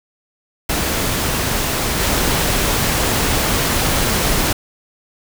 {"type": "noise with level steps", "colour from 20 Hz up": "pink", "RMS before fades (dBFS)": [-19, -17], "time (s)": [0.69, 4.53], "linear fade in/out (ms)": 5, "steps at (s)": 1.99, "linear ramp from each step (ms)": 20, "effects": []}